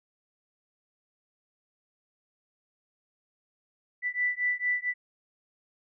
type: beating tone pair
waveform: sine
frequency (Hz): 1975.5 / 1979.9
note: B6 / B6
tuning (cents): 0 / +4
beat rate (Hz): 4.4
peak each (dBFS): -29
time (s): 4.02-4.94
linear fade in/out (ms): 50
effects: none